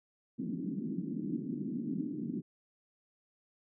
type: band-pass noise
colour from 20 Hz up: white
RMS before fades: -37 dBFS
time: 0.38-2.42 s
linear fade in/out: 20 ms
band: 160 to 310 Hz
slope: 48 dB/octave
effects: none